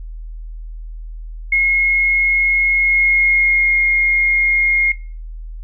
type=tone with pitch glide; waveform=sine; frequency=2162 to 2141 Hz; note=C#7 to C7; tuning=-44 to +39 cents; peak=-11 dBFS; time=1.52-4.92 s; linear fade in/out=5 ms; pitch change=-17 cents; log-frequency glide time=2.73-3.79 s; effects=noise-tail reverb RT60 0.4 s tail -19 dB re dry + added 40 Hz sine -27 dBFS peak until 5.63 s